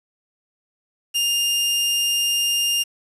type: tone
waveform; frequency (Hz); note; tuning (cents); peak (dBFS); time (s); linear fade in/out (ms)
sawtooth; 2810; F7; +10; -15; 1.14-2.84; 20
effects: resampled to 32000 Hz + 7-bit